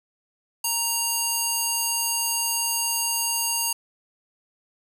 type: tone with band-pass filter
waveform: square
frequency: 932.3 Hz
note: A#5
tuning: in tune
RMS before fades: -25 dBFS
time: 0.64-3.73 s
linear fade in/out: 5 ms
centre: 10000 Hz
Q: 1.1
effects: 7-bit